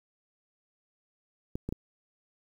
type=clicks; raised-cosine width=3 ms; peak=-20 dBFS; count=3; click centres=1.555 / 1.69 / 1.725 s; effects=9-bit